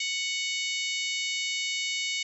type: harmonic tone with a mistuned harmonic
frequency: 740 Hz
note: F#5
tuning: in tune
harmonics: 3 / 4 / 5 / 6 / 7 / 8 / 9 / 10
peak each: -32 / -34 / -36 / -38 / -42 / -40 / -41 / -42 dBFS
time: 0-2.23 s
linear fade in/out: 5 ms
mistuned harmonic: 10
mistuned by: +33 cents
effects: none